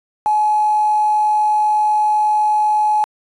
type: tone with quantisation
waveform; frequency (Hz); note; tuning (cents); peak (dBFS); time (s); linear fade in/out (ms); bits
sine; 849; G#5; +38; -12; 0.26-3.04; 0; 6
effects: resampled to 24000 Hz